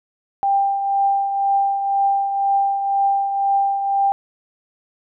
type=tone with tremolo; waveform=sine; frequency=792 Hz; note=G5; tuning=18 cents sharp; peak=-13 dBFS; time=0.43-4.12 s; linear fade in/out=0 ms; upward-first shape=triangle; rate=2 Hz; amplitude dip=55%; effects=none